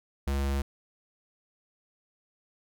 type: tone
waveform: square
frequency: 69.1 Hz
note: C#2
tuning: 5 cents flat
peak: -27 dBFS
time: 0.27-0.62 s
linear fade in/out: 5 ms
effects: none